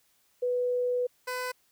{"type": "tone pair in turn", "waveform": ["sine", "15% pulse"], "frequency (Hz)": [493.9, 502.8], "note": ["B4", "B4"], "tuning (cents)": [0, 31], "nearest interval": "unison", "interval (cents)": 31, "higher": "second", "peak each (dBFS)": -25, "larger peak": "neither", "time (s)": [[0.42, 1.07], [1.27, 1.52]], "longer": "first", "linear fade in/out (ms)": 10, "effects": ["white hiss -68 dBFS RMS until 1.71 s"]}